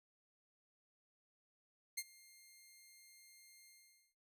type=tone with ADSR envelope; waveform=10% pulse; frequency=2115 Hz; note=C7; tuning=18 cents sharp; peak=-28 dBFS; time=1.97-4.15 s; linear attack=12 ms; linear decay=47 ms; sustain=-24 dB; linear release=480 ms; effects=none

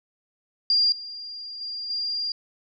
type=tone with level steps; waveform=sine; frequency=4793 Hz; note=D8; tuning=34 cents sharp; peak=-17 / -34 / -30 / -25 dBFS; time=0.7-2.32 s; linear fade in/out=2 ms; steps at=0.92 / 1.61 / 1.9 s; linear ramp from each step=2 ms; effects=none

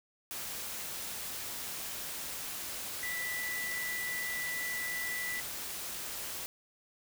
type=tone in noise; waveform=sine; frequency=1975.5 Hz; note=B6; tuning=in tune; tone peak=-35 dBFS; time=3.03-5.4 s; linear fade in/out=0 ms; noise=white; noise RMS=-40 dBFS; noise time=0.31-6.46 s; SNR=+2 dB; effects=none

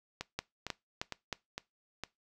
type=two click trains; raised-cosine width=0.2 ms; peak=-20 / -17 dBFS; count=5 / 4; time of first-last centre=0.21-2.036 / 0.39-1.328 s; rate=2.19 / 3.2 Hz; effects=noise-tail reverb RT60 0.2 s tail -21 dB re dry

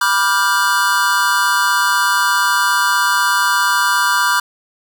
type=chord; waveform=square; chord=G dominant seventh; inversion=first; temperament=just; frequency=980 / 1176 / 1411.2 / 1568 Hz; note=B5 / D6 / F6 / G6; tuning=-14 / +2 / +18 / 0 cents; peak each=-19 dBFS; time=0.01-4.4 s; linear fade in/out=5 ms; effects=none

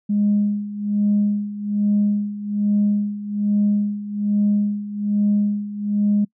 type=tone with tremolo; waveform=sine; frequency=206.1 Hz; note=G#3; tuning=13 cents flat; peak=-13 dBFS; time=0.09-6.25 s; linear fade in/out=10 ms; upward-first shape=sine; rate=1.2 Hz; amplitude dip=80%; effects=noise-tail reverb RT60 0.1 s tail -26 dB re dry + tanh soft clip ceiling -10 dBFS

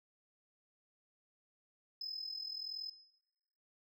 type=tone with amplitude modulation; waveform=sine; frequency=5100 Hz; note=D#8; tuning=42 cents sharp; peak=-35 dBFS; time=2.01-2.9 s; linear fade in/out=5 ms; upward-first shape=sine; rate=41.2 Hz; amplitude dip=75%; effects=noise-tail reverb RT60 0.9 s tail -18 dB re dry + tanh soft clip ceiling -36 dBFS

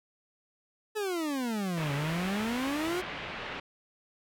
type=exponential two-way sweep; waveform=40% pulse; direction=down then up; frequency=440 to 138.59 to 374.4 Hz; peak=-29 dBFS; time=0.95-3.02 s; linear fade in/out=20 ms; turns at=1.93 s
type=low-pass noise; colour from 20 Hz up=white; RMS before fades=-39 dBFS; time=1.77-3.6 s; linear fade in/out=5 ms; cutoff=2900 Hz; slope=24 dB/octave
effects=none

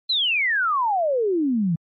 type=exponential sweep; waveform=sine; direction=down; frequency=4186 to 156.8 Hz; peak=-18 dBFS; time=0.09-1.76 s; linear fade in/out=10 ms; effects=MP3 32 kbps

